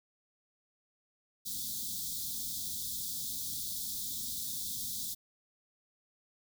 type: band-stop noise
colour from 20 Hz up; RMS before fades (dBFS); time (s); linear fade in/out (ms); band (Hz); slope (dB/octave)
white; -38; 1.45-5.15; 20; 280 to 3400; 96
effects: none